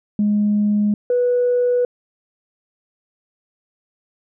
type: tone pair in turn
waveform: sine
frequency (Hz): 208 / 490.9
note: G#3 / B4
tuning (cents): +3 / -10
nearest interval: octave + minor third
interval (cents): 1487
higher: second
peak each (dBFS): -13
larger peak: neither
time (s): 0.19-0.94 / 1.1-1.85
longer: neither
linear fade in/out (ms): 2
effects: tanh soft clip ceiling -10 dBFS